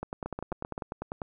two click trains, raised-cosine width 1 ms, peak -20 / -20 dBFS, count 5 / 13, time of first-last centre 0.26-0.779 / 0.03-1.218 s, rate 7.71 / 10.1 Hz, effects none

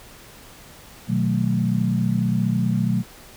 sine chord, B dominant seventh, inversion none, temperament equal, 123.47 / 155.56 / 185 / 220 Hz, B2 / D#3 / F#3 / A3, 0 / 0 / 0 / 0 cents, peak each -23 / -28 / -22 / -24 dBFS, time 1.07-3.04 s, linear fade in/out 50 ms, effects pink hiss -45 dBFS RMS until 3.36 s

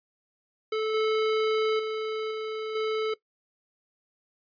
square tone with level steps, 436.1 Hz, A4, 15 cents flat, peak -26 / -23 / -29 / -31 / -26 dBFS, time 0.72-3.14 s, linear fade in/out 5 ms, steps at 0.94 / 1.79 / 2.31 / 2.75 s, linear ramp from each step 5 ms, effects noise-tail reverb RT60 0.1 s tail -19 dB re dry + resampled to 11025 Hz

